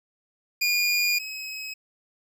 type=tone pair in turn; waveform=25% pulse; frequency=2428 / 2554 Hz; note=D#7 / D#7; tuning=-43 / +45 cents; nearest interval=minor second; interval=88 cents; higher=second; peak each=-17 / -29 dBFS; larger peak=first; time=0.61-1.19 / 1.19-1.74 s; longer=first; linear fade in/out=10 ms; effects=none